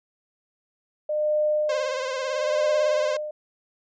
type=tone with tremolo; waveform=sine; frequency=605 Hz; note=D#5; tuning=49 cents flat; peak=-19 dBFS; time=1.09-3.31 s; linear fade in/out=5 ms; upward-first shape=sine; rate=0.74 Hz; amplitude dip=85%
type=tone with vibrato; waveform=sawtooth; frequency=523.3 Hz; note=C5; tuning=in tune; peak=-23 dBFS; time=1.69-3.17 s; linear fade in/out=5 ms; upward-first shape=sine; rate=18 Hz; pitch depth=55 cents each way
effects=resampled to 16000 Hz